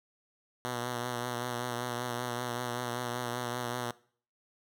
5% pulse tone with vibrato, 121.9 Hz, B2, 22 cents flat, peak -22 dBFS, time 0.65-3.91 s, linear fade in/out 0 ms, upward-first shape triangle, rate 5.2 Hz, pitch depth 44 cents each way, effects noise-tail reverb RT60 0.5 s tail -21 dB re dry

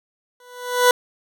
20% pulse tone with exponential growth, 493.9 Hz, B4, in tune, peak -4 dBFS, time 0.4-0.91 s, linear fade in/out 2 ms, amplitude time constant 110 ms, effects none

